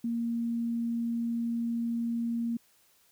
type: tone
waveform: sine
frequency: 233.2 Hz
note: A#3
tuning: 1 cent sharp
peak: -28 dBFS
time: 0.04-2.57 s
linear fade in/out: 5 ms
effects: white hiss -65 dBFS RMS until 3.11 s